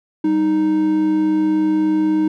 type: tone pair together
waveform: triangle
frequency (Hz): 194.63 / 311.1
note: G3 / D#4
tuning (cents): -12 / 0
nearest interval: minor sixth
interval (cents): 812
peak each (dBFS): -23 / -12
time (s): 0.24-2.28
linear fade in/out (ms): 5
effects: none